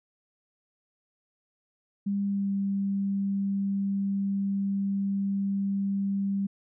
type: tone with pitch glide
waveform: sine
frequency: 200 to 197.47 Hz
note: G3 to G3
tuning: +35 to +13 cents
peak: -25 dBFS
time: 2.06-6.47 s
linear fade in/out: 10 ms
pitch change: -22 cents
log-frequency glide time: 2.25-2.51 s
effects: none